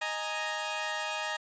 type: chord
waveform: 15% pulse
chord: D# suspended fourth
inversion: none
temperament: equal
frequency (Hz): 622.3 / 830.6 / 932.3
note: D#5 / G#5 / A#5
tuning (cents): 0 / 0 / 0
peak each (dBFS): -30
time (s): 0.01-1.37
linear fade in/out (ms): 10
effects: resampled to 16000 Hz